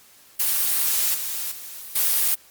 blue noise with level steps, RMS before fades -21 / -28 / -37 / -20 dBFS, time 0.39-2.35 s, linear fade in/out 10 ms, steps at 1.14 / 1.51 / 1.95 s, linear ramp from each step 10 ms, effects white hiss -52 dBFS RMS until 2.5 s + Opus 48 kbps

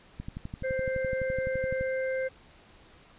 click train, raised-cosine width 5 ms, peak -24 dBFS, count 20, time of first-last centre 0.2-1.81 s, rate 11.8 Hz
harmonic tone, 523.3 Hz, C5, in tune, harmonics 1 / 3 / 4, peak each -28 / -38 / -40 dBFS, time 0.63-2.29 s, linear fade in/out 20 ms
effects pink hiss -56 dBFS RMS until 3.18 s + resampled to 8000 Hz

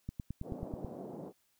click train, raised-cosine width 5 ms, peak -26 dBFS, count 8, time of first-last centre 0.09-0.847 s, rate 9.25 Hz
pink band-pass noise, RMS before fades -45 dBFS, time 0.42-1.33 s, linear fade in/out 50 ms, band 170 to 680 Hz, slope 24 dB/octave
effects white hiss -74 dBFS RMS until 1.59 s

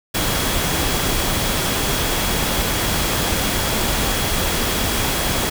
sine tone in noise, 3322 Hz, G#7, in tune, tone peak -31 dBFS, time 0.14-5.5 s, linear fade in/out 10 ms, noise pink, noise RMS -20 dBFS, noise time 0.14-5.5 s, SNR -14 dB, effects none

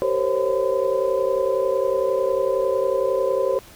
sine tone cluster, 385.3 / 454.1 / 518 / 549 / 1014 Hz, G4 / A#4 / C5 / C#5 / B5, -30 / -45 / -17 / -17 / +45 cents, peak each -25 / -28 / -22 / -23 / -31 dBFS, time 0.02-3.59 s, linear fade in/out 0 ms, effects pink hiss -46 dBFS RMS until 3.75 s

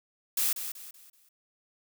blue noise with echo, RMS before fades -27 dBFS, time 0.37-0.53 s, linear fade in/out 5 ms, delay 190 ms, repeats 4, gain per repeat -9 dB, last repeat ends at 1.29 s, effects none

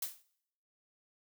blue noise with exponential decay, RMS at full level -33 dBFS, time 0.02-0.23 s, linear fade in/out 5 ms, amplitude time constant 45 ms, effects noise-tail reverb RT60 0.7 s tail -20 dB re dry

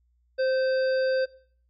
harmonic tone with a mistuned harmonic, 523.3 Hz, C5, in tune, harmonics 1 / 3 / 5 / 7 / 9, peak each -22 / -33 / -47 / -49 / -41 dBFS, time 0.38-1.26 s, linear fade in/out 20 ms, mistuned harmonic 3, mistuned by -21 cents, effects noise-tail reverb RT60 0.5 s tail -20 dB re dry + added 60 Hz sine -64 dBFS peak until 1.69 s

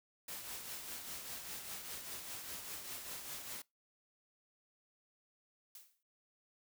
white noise with tremolo, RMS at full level -44 dBFS, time 0.28-3.62 s, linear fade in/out 5 ms, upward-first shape triangle, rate 5 Hz, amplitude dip 50%
blue noise with exponential decay, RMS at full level -50 dBFS, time 5.75-6.03 s, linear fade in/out 2 ms, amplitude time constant 59 ms
effects noise-tail reverb RT60 0.2 s tail -23 dB re dry

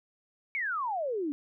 sine exponential sweep, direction down, 2280 to 277.2 Hz, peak -29 dBFS, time 0.55-1.32 s, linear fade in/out 0 ms, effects none

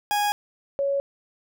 40% pulse / sine tone pair in turn, 826 / 557.2 Hz, G#5 / C#5, -10 / +9 cents, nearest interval perfect fifth, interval 681 cents, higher first, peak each -20 / -21 dBFS, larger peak first, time 0.11-0.32 / 0.79-1 s, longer neither, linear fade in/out 0 ms, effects none

